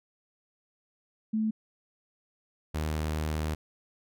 sine / sawtooth tone pair in turn, 218.2 / 77.39 Hz, A3 / D#2, -14 / -9 cents, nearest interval octave + tritone, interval 1795 cents, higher first, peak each -25 / -25 dBFS, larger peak neither, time 1.33-1.51 / 2.74-3.55 s, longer second, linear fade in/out 10 ms, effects none

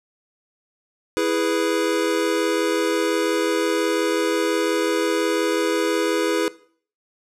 square chord, E major, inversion none, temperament equal, 329.6 / 415.3 / 493.9 Hz, E4 / G#4 / B4, 0 / 0 / 0 cents, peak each -24 dBFS, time 1.17-6.48 s, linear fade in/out 0 ms, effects noise-tail reverb RT60 0.5 s tail -19 dB re dry + low-pass 11000 Hz 12 dB/octave

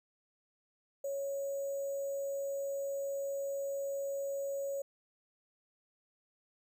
sine tone with sample-and-hold, 554.4 Hz, C#5, in tune, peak -34 dBFS, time 1.04-4.82 s, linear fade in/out 5 ms, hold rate 7350 Hz, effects none

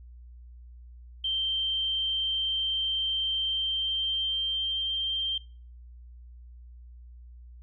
sine tone with pitch glide, 3136 to 3158 Hz, G7 to G7, 0 to +12 cents, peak -26 dBFS, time 1.24-5.38 s, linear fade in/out 5 ms, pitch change +12 cents, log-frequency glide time 3.41-5.01 s, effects noise-tail reverb RT60 0.4 s tail -20 dB re dry + added 60 Hz sine -45 dBFS peak until 7.62 s

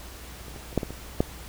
clicks, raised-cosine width 2 ms, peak -28 / -29 / -29 / -8 / -16 / -24 / -7 dBFS, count 7, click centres 0.483 / 0.562 / 0.729 / 0.777 / 0.832 / 0.906 / 1.205 s, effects added 60 Hz sine -44 dBFS peak until 1.48 s + pink hiss -44 dBFS RMS until 1.48 s

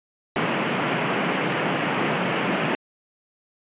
pink band-pass noise, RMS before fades -24 dBFS, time 0.36-2.75 s, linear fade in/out 0 ms, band 140 to 3000 Hz, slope 48 dB/octave, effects resampled to 8000 Hz

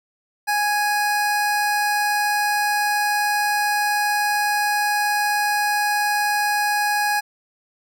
square tone pair together, 829.5 / 1661.2 Hz, G#5 / G#6, -2 / 0 cents, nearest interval octave, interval 1202 cents, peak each -21 / -23 dBFS, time 0.47-7.21 s, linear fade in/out 20 ms, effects none

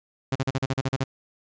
sawtooth tone bursts, 133.4 Hz, C3, 34 cents sharp, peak -18 dBFS, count 10, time 0.32-1.039 s, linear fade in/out 5 ms, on 35 ms, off 41 ms, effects resampled to 16000 Hz

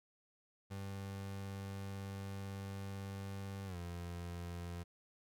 30% pulse tone with pitch glide, 98 to 86.81 Hz, G2 to F2, 0 to -10 cents, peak -40 dBFS, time 0.7-4.84 s, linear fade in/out 20 ms, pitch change -210 cents, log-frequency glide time 3.66-3.77 s, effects none

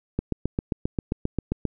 click train, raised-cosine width 3 ms, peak -11 dBFS, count 12, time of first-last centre 0.19-1.653 s, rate 7.52 Hz, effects none

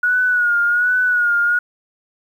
sine tone with vibrato, 1453 Hz, F#6, 32 cents flat, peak -13 dBFS, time 0.03-1.59 s, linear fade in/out 5 ms, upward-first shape sine, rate 1.3 Hz, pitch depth 53 cents each way, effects 8-bit

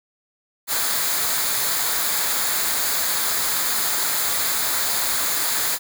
white noise with comb filter, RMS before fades -22 dBFS, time 0.67-5.79 s, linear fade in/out 50 ms, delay 0.35 ms, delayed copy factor -0.55, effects none

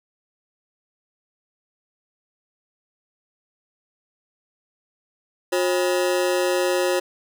40% pulse ring-modulated tone, 450 Hz, A4, 39 cents sharp, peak -15 dBFS, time 5.52-7 s, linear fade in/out 10 ms, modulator 89.1 Hz, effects none

